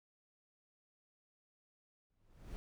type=noise with exponential growth; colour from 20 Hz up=brown; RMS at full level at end=-43 dBFS; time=2.1-2.56 s; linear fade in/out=0 ms; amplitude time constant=99 ms; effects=none